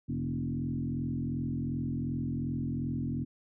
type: tone with frequency modulation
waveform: sine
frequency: 190 Hz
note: F#3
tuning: 46 cents sharp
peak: -30 dBFS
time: 0.08-3.25 s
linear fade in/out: 20 ms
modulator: 42.7 Hz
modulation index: 2.3
effects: none